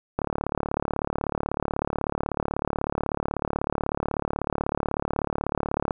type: click train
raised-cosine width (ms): 1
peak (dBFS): -11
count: 208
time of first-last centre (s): 0.19-5.908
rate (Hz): 36.2
effects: none